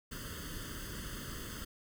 pink noise with comb filter, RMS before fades -43 dBFS, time 0.11-1.65 s, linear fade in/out 10 ms, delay 0.63 ms, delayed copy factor +1, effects none

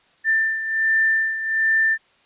sine beating tone pair, 1782 / 1783.3 Hz, A6 / A6, +22 / +23 cents, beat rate 1.3 Hz, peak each -18 / -24 dBFS, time 0.24-1.98 s, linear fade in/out 50 ms, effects white hiss -58 dBFS RMS until 2.25 s + resampled to 8000 Hz

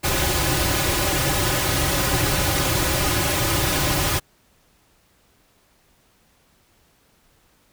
pink noise with comb filter, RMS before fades -21 dBFS, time 0.03-4.2 s, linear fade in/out 20 ms, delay 4.4 ms, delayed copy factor -0.95, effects pink hiss -60 dBFS RMS until 7.72 s

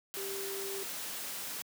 sine tone in noise, 392 Hz, G4, in tune, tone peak -39 dBFS, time 0.17-0.83 s, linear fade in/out 0 ms, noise white, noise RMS -40 dBFS, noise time 0.14-1.62 s, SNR -2 dB, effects high-pass 150 Hz 12 dB/octave

